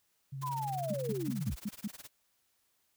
sine tone with vibrato, 135.9 Hz, C#3, 34 cents flat, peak -38 dBFS, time 0.32-1.54 s, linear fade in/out 10 ms, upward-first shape square, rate 12 Hz, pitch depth 23 cents each way
white noise with tremolo, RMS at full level -47 dBFS, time 0.41-2.09 s, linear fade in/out 10 ms, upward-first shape sine, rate 19 Hz, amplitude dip 95%
sine linear sweep, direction down, 1046.5 to 36.71 Hz, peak -34 dBFS, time 0.42-1.56 s, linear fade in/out 20 ms
sine tone bursts, 206.9 Hz, G#3, 6 cents flat, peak -32 dBFS, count 6, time 0.9-1.878 s, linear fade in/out 5 ms, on 38 ms, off 150 ms
effects white hiss -75 dBFS RMS until 2.96 s

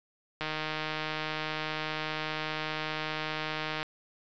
click train, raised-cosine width 0.3 ms, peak -17 dBFS, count 531, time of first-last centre 0.41-3.829 s, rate 155 Hz, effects resampled to 16000 Hz

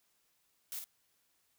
blue noise with echo, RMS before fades -41 dBFS, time 0.72-0.79 s, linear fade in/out 0 ms, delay 51 ms, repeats 1, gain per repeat -5 dB, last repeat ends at 0.841 s, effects white hiss -75 dBFS RMS until 1.58 s

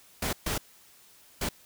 pink noise bursts at uneven times, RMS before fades -30 dBFS, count 3, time 0.22-0.33 / 0.46-0.58 / 1.41-1.49 s, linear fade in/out 5 ms, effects white hiss -57 dBFS RMS until 1.65 s

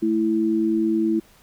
sine tone pair together, 220 / 329.6 Hz, A3 / E4, 0 / 0 cents, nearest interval perfect fifth, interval 700 cents, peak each -23 / -19 dBFS, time 0.02-1.2 s, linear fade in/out 10 ms, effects pink hiss -54 dBFS RMS until 1.42 s

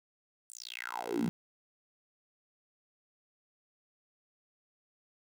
10% pulse tone with high-pass filter sweep, 59.2 Hz, A#1, 27 cents sharp, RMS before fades -37 dBFS, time 0.5-1.29 s, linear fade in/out 0 ms, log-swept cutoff 9200 to 170 Hz, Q 7.2, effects none

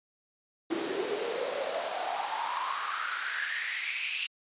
pink noise with high-pass filter sweep, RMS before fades -33 dBFS, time 0.7-4.27 s, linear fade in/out 10 ms, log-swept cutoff 320 to 2800 Hz, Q 6.7, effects resampled to 8000 Hz

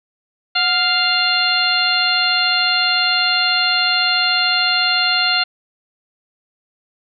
harmonic tone with a mistuned harmonic, 698.5 Hz, F5, in tune, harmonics 1 / 2 / 3 / 4 / 5 / 6, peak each -24 / -20 / -24 / -20 / -24 / -18 dBFS, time 0.55-5.44 s, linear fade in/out 10 ms, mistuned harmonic 1, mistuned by +84 cents, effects none

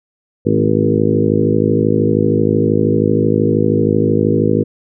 harmonic tone with a mistuned harmonic, 52.9 Hz, G#1, 33 cents sharp, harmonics 2 / 3 / 4 / 5 / 6 / 7 / 8 / 9, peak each -19 / -19 / -19 / -19 / -19 / -19 / -19 / -19 dBFS, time 0.45-4.64 s, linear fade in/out 20 ms, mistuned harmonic 4, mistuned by +28 cents, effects none

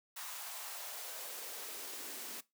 white noise with high-pass filter sweep, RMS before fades -45 dBFS, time 0.16-2.41 s, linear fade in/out 10 ms, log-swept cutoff 1000 to 260 Hz, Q 2, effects noise-tail reverb RT60 0.2 s tail -19 dB re dry

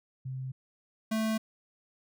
sine / square tone pair in turn, 130.81 / 220 Hz, C3 / A3, 0 / 0 cents, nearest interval major sixth, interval 900 cents, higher second, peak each -34 / -28 dBFS, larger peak second, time 0.25-0.52 / 1.11-1.38 s, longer neither, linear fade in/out 10 ms, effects none

